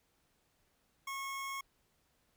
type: tone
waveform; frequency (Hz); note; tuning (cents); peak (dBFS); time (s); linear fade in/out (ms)
25% pulse; 1092; C#6; -26; -35; 1.07-1.61; 5
effects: pink hiss -75 dBFS RMS until 2.36 s